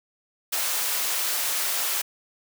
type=high-pass noise; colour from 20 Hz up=white; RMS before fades=-26 dBFS; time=0.52-2.02 s; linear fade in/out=10 ms; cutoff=560 Hz; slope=12 dB/octave; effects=none